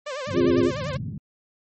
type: tone with vibrato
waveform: sawtooth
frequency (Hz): 554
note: C#5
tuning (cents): -1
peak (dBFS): -25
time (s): 0.06-0.97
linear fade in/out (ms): 10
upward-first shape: sine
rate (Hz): 10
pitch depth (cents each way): 150
type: band-pass noise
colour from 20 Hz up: pink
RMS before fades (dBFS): -31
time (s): 0.27-1.18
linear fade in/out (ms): 5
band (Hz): 100 to 180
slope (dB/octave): 24
type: chord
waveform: sine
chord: F minor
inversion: second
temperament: equal with one note detuned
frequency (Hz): 261.6 / 349.2 / 408.4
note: C4 / F4 / Ab4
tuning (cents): 0 / 0 / -29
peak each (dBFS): -21 / -19 / -24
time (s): 0.33-0.72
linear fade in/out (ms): 50
effects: low-pass 7000 Hz 12 dB/octave + MP3 32 kbps